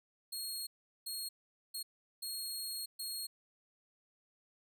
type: tone bursts at uneven times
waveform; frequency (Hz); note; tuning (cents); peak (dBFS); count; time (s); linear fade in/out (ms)
20% pulse; 4281; C8; +39; -33; 5; 0.32-0.67 / 1.06-1.29 / 1.74-1.83 / 2.22-2.86 / 2.99-3.27; 10
effects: none